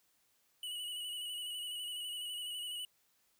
square tone with vibrato, 2936 Hz, F#7, 14 cents flat, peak -40 dBFS, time 0.63-2.85 s, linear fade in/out 2 ms, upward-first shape square, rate 12 Hz, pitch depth 29 cents each way, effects white hiss -74 dBFS RMS until 3.39 s

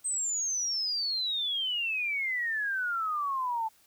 sine exponential sweep, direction down, 8372 to 870 Hz, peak -28 dBFS, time 0.04-3.69 s, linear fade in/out 20 ms, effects white hiss -63 dBFS RMS until 3.86 s

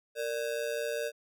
square ring-modulated tone, 526 Hz, C5, 9 cents sharp, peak -29 dBFS, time 0.15-1.12 s, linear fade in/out 50 ms, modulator 62.4 Hz, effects none

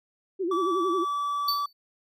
sine tone with vibrato, 358.4 Hz, F4, 45 cents sharp, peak -25 dBFS, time 0.39-1.05 s, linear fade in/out 20 ms, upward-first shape sine, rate 11 Hz, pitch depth 140 cents each way
triangle tone, 1153 Hz, D6, 32 cents flat, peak -24 dBFS, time 0.51-1.66 s, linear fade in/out 5 ms
square tone with exponential decay, 4529 Hz, C#8, 36 cents sharp, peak -22 dBFS, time 1.48-1.73 s, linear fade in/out 5 ms, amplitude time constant 53 ms
effects none

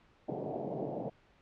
white band-pass noise, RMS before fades -38 dBFS, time 0.28-1.1 s, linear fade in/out 10 ms, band 120 to 730 Hz, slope 48 dB/octave, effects pink hiss -65 dBFS RMS until 1.41 s + low-pass 3000 Hz 12 dB/octave

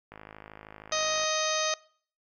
click train, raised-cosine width 0.5 ms, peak -29 dBFS, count 60, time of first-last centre 0.12-1.235 s, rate 52.9 Hz
harmonic tone, 625 Hz, D#5, 8 cents sharp, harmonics 1 / 2 / 3 / 4 / 5 / 6 / 7 / 8 / 9 / 10, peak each -31 / -32 / -37 / -37 / -39 / -35 / -40 / -37 / -44 / -34 dBFS, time 0.92-1.74 s, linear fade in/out 2 ms
effects noise-tail reverb RT60 0.5 s tail -22 dB re dry

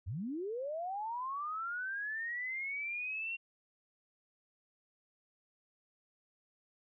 sine linear sweep, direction up, 74 to 2754 Hz, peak -36 dBFS, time 0.06-3.37 s, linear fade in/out 20 ms, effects none

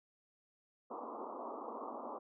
white band-pass noise, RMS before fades -45 dBFS, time 0.9-2.19 s, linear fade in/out 10 ms, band 220 to 1200 Hz, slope 96 dB/octave, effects none

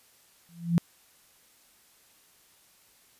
sine tone with exponential growth, 170 Hz, F3, 46 cents flat, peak -16 dBFS, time 0.49-0.78 s, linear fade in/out 0 ms, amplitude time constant 62 ms, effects white hiss -61 dBFS RMS until 3.19 s + resampled to 32000 Hz

